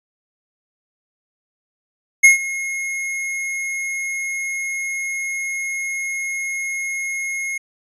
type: tone with ADSR envelope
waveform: square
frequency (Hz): 2158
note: C#7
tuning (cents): -47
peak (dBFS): -5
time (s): 2.23-7.58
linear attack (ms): 15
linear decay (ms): 130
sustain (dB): -18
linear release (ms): 7
effects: resampled to 24000 Hz